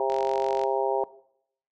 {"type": "harmonic tone", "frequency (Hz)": 133.6, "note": "C3", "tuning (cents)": 36, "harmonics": [3, 4, 5, 6, 7], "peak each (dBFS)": [-28, -29, -30, -31, -31], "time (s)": [0, 1.04], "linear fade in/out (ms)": 2}
{"type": "click train", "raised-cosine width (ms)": 0.2, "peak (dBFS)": -22, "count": 26, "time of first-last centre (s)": [0.1, 0.636], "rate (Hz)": 46.6}
{"effects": ["noise-tail reverb RT60 0.7 s tail -18 dB re dry"]}